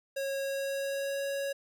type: tone with pitch glide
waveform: square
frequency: 547 to 555 Hz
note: C#5 to C#5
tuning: -23 to +2 cents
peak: -32 dBFS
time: 0.16-1.53 s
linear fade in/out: 10 ms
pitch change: +25 cents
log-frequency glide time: 0.42-1.24 s
effects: none